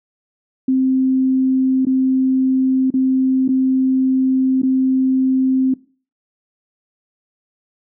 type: tone with dropouts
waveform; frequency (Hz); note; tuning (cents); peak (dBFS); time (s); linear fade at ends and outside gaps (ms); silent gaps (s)
sine; 261.6; C4; 0; -12; 0.68-5.74; 5; 1.852-1.867 / 2.904-2.939 / 3.48-3.488 / 4.619-4.631
effects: noise-tail reverb RT60 0.4 s tail -21 dB re dry